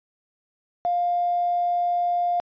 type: tone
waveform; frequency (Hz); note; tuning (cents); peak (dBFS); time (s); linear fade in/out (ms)
triangle; 703; F5; +11; -16; 0.85-2.4; 0
effects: tanh soft clip ceiling -18 dBFS + resampled to 11025 Hz